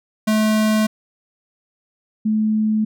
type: tone pair in turn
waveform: square / sine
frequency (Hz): 216 / 216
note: A3 / A3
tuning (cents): -32 / -32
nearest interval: unison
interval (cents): 0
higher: neither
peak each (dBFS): -15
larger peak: neither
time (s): 0.27-0.87 / 2.25-2.85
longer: neither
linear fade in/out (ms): 10
effects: none